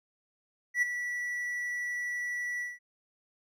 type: tone with ADSR envelope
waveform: triangle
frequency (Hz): 1952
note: B6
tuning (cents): -21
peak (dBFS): -20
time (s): 0.74-2.79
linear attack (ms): 81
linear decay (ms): 15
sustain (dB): -10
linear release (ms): 180
effects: none